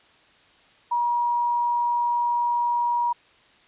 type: tone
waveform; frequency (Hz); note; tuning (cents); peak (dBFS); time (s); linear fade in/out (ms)
sine; 956; A#5; +43; -20; 0.91-3.13; 10
effects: white hiss -56 dBFS RMS until 3.67 s + resampled to 8000 Hz